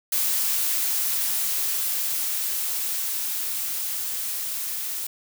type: noise with level ramp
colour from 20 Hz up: blue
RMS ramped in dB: -23 to -30 dBFS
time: 0.12-5.07 s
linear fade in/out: 5 ms
effects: none